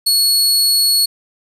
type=tone; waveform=sawtooth; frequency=4365 Hz; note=C#8; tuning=28 cents flat; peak=-8 dBFS; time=0.06-1.06 s; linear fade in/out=10 ms; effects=resampled to 32000 Hz + 7-bit